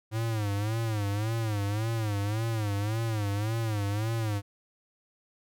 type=tone with vibrato; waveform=square; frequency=107.3 Hz; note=A2; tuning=43 cents flat; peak=-28 dBFS; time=0.11-4.42 s; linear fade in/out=50 ms; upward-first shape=sine; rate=1.8 Hz; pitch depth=120 cents each way; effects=none